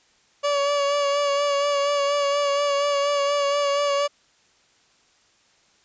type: tone with vibrato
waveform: 30% pulse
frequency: 570 Hz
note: C#5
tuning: 48 cents sharp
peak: -17 dBFS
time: 0.43-4.08 s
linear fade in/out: 20 ms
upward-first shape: sine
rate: 4.2 Hz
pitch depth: 27 cents each way
effects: white hiss -60 dBFS RMS until 5.84 s + resampled to 16000 Hz